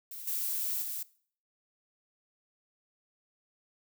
violet noise with level steps, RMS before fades -43 / -33 / -37 dBFS, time 0.11-1.03 s, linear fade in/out 5 ms, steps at 0.27 / 0.82 s, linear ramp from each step 5 ms, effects noise-tail reverb RT60 0.5 s tail -20 dB re dry

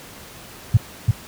sine tone with echo, 110 Hz, A2, in tune, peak -7 dBFS, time 0.74-0.77 s, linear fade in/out 5 ms, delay 340 ms, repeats 1, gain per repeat -3 dB, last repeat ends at 1.11 s, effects pink hiss -40 dBFS RMS until 1.27 s + high-pass 60 Hz 12 dB/octave

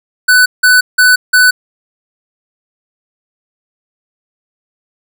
square tone bursts, 1496 Hz, F#6, 19 cents sharp, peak -5 dBFS, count 4, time 0.28-1.51 s, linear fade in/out 10 ms, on 180 ms, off 170 ms, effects none

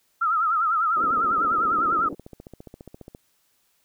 sine tone with vibrato, 1303 Hz, E6, 20 cents flat, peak -19 dBFS, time 0.21-2.09 s, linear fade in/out 10 ms, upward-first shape triangle, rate 10 Hz, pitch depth 130 cents each way
pink band-pass noise, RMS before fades -36 dBFS, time 0.96-2.15 s, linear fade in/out 10 ms, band 240 to 480 Hz, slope 24 dB/octave
click train, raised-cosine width 2 ms, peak -27 dBFS, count 32, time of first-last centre 1.04-3.149 s, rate 14.7 Hz
effects white hiss -67 dBFS RMS until 3.84 s

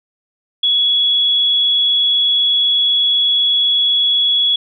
sine tone, 3368 Hz, G#7, 24 cents sharp, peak -11 dBFS, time 0.63-4.56 s, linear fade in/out 5 ms, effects none

